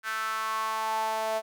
sawtooth tone with high-pass filter sweep, 220 Hz, A3, in tune, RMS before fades -30 dBFS, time 0.03-1.42 s, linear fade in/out 50 ms, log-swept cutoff 1500 to 680 Hz, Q 5.7, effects none

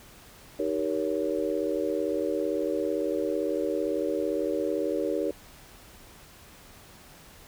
sine chord, Eb dominant seventh, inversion none, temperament just, 311.1 / 388.9 / 466.7 / 560 Hz, Eb4 / G4 / Bb4 / Db5, 0 / -14 / +2 / +18 cents, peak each -31 dBFS, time 0.59-5.31 s, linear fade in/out 5 ms, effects pink hiss -51 dBFS RMS until 7.47 s

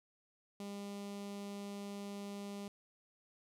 sawtooth tone with notch filter, 201.3 Hz, G3, 46 cents sharp, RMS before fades -45 dBFS, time 0.6-2.68 s, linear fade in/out 2 ms, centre 1600 Hz, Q 1.4, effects low-pass 12000 Hz 12 dB/octave

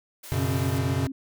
white high-pass noise, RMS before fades -42 dBFS, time 0.23-0.79 s, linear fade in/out 10 ms, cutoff 280 Hz, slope 96 dB/octave
square chord, F# suspended fourth, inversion none, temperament equal with one note detuned, 92.5 / 121.91 / 138.59 Hz, F#2 / B2 / C#3, 0 / -22 / 0 cents, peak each -29 dBFS, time 0.32-1.07 s, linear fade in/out 0 ms
sine tone, 269.1 Hz, C4, 49 cents sharp, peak -31 dBFS, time 0.38-1.12 s, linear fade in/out 5 ms
effects none

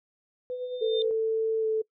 sine tone with tremolo, 500 Hz, B4, 21 cents sharp, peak -29 dBFS, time 0.5-1.11 s, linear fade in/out 0 ms, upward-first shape sine, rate 9.3 Hz, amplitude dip 45%
sine tone with exponential growth, 3600 Hz, A7, 39 cents sharp, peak -28 dBFS, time 0.51-1.02 s, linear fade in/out 1 ms, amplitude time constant 110 ms
sine tone with pitch glide, 444.3 to 438.7 Hz, A4 to A4, +17 to -5 cents, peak -23 dBFS, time 0.81-1.82 s, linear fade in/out 10 ms, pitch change -22 cents, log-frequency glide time 1.6-1.66 s
effects noise-tail reverb RT60 0.1 s tail -23 dB re dry

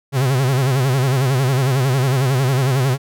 45% pulse tone with vibrato, 131.8 Hz, C3, 13 cents sharp, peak -14 dBFS, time 0.12-2.98 s, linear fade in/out 50 ms, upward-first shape sine, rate 11 Hz, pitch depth 110 cents each way, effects none

